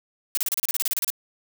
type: noise bursts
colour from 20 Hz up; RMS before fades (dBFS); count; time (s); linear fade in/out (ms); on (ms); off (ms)
blue; -24; 14; 0.35-1.102; 0; 24; 32
effects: none